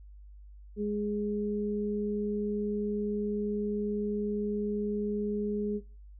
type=tone pair together; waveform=sine; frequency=207.7 / 415.4 Hz; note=G#3 / G#4; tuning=0 / 0 cents; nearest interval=octave; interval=1200 cents; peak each=-31 / -32 dBFS; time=0.76-5.81 s; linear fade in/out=50 ms; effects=noise-tail reverb RT60 0.4 s tail -20 dB re dry + added 50 Hz sine -47 dBFS peak until 6.19 s